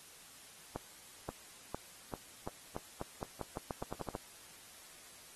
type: accelerating click train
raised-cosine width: 1 ms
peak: -25 dBFS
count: 16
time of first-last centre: 0.76-4.152 s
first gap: 530 ms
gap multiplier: 0.86
effects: white hiss -56 dBFS RMS until 5.35 s + AAC 32 kbps